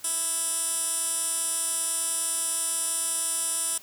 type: tone with band-pass filter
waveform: 15% pulse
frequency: 329.9 Hz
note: E4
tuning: 1 cent sharp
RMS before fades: -28 dBFS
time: 0.04-3.78 s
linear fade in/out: 5 ms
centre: 9300 Hz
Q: 6.1
effects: white hiss -50 dBFS RMS until 3.82 s